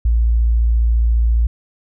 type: tone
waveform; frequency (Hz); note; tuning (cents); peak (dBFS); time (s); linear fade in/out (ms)
sine; 57.3; A#1; -29; -11; 0.05-1.47; 5
effects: none